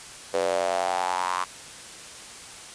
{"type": "tone with high-pass filter sweep", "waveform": "square", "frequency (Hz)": 45.19, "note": "F#1", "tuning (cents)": -40, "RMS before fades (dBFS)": -26, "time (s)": [0.33, 1.45], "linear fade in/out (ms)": 20, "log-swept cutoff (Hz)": [500, 1100], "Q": 5.4, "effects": ["white hiss -42 dBFS RMS until 2.74 s", "resampled to 22050 Hz"]}